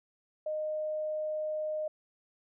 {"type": "tone", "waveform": "sine", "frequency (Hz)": 616, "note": "D#5", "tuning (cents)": -17, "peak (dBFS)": -31, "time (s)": [0.46, 1.88], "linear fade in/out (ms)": 5, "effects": []}